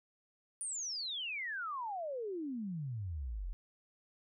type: exponential sweep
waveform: sine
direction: down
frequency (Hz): 9530 to 38.89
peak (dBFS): -37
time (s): 0.61-3.53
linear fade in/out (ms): 0
effects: none